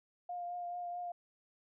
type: tone with vibrato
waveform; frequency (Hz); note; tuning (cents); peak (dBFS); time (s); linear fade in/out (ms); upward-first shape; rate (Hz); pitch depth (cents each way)
sine; 705; F5; +16; -38; 0.29-1.12; 5; triangle; 4.6; 20
effects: none

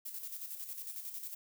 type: noise with tremolo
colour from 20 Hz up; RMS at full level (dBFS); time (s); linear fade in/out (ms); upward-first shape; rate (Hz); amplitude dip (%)
violet; -42; 0.05-1.35; 10; square; 11; 50
effects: none

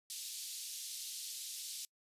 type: band-pass noise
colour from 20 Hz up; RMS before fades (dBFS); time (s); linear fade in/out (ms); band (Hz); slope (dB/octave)
pink; -45; 0.1-1.85; 0; 3700 to 13000; 24
effects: noise-tail reverb RT60 0.1 s tail -26 dB re dry + resampled to 32000 Hz

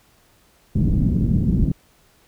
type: low-pass noise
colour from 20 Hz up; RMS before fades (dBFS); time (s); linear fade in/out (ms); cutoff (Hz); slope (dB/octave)
white; -18; 0.75-1.72; 5; 210; 24
effects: pink hiss -57 dBFS RMS until 2.27 s

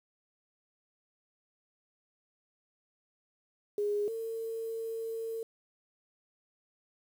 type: tone pair in turn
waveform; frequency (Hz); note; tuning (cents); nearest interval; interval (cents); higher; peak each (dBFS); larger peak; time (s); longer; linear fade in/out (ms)
sine; 413.1 / 452.3; G#4 / A4; -9 / +48; major second; 157; second; -28 / -34; first; 3.78-4.08 / 4.08-5.43; second; 2
effects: 9-bit

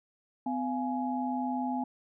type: tone cluster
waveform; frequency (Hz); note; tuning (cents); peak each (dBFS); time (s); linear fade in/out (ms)
sine; 253.8 / 692 / 837; B3 / F5 / G#5; +47 / -16 / +13; -31 / -39 / -34; 0.46-1.84; 5
effects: none

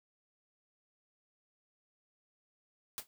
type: noise with exponential decay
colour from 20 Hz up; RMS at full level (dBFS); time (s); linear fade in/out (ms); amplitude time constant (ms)
white; -36; 2.98-3.07; 0; 19
effects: none

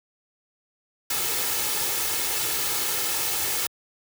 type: noise with comb filter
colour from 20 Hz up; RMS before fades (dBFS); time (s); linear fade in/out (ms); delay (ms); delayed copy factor
white; -26; 1.1-3.67; 5; 2.3; +0.55
effects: high-pass 80 Hz 12 dB/octave

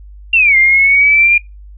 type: exponential two-way sweep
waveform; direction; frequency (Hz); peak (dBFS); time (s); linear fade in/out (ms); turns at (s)
sine; down then up; 2794 to 2093 to 2413; -6; 0.33-1.38; 5; 0.57
effects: noise-tail reverb RT60 0.2 s tail -21 dB re dry + added 50 Hz sine -32 dBFS peak until 1.77 s

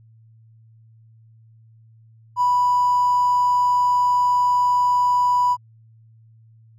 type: tone with hard clipping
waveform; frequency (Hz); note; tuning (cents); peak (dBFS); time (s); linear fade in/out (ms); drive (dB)
triangle; 985; B5; -5; -15; 2.36-5.57; 50; 3
effects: added 112 Hz sine -48 dBFS peak until 6.78 s

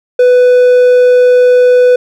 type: tone with hard clipping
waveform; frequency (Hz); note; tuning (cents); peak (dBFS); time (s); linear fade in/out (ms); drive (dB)
triangle; 496.9; B4; +11; -4; 0.19-1.96; 5; 6
effects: none

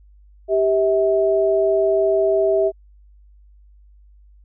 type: tone pair together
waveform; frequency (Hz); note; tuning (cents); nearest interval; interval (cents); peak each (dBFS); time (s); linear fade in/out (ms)
sine; 392.2 / 646.4; G4 / E5; +1 / -34; major sixth; 865; -17; 0.48-2.72; 50
effects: added 50 Hz sine -46 dBFS peak until 4.44 s

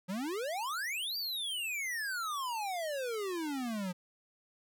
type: exponential two-way sweep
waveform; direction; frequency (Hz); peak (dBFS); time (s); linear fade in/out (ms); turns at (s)
square; up then down; 174.61 to 4763 to 174.61; -35; 0.08-3.93; 20; 1.17
effects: none

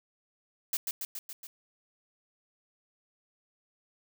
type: noise with echo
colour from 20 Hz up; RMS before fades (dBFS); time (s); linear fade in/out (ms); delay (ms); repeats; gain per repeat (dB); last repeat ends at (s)
blue; -30; 0.73-0.77; 2; 140; 5; -3; 1.47
effects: none

